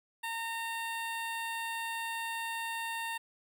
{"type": "tone with notch filter", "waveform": "15% pulse", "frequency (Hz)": 915, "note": "A#5", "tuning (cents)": -32, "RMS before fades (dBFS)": -37, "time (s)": [0.23, 3.18], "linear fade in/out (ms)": 10, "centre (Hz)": 5900, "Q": 1.2, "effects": []}